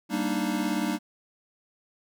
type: chord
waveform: square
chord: Eb major seventh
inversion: first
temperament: equal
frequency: 196 / 233.1 / 293.7 / 311.1 Hz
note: G3 / Bb3 / D4 / Eb4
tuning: 0 / 0 / 0 / 0 cents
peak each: -32 dBFS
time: 0.09-0.99 s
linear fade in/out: 50 ms
effects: none